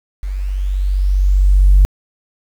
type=tone with level ramp; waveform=sine; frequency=47.63 Hz; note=G1; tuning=49 cents flat; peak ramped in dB=-19 to -3 dBFS; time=0.23-1.85 s; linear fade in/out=0 ms; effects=tanh soft clip ceiling -1 dBFS + 7-bit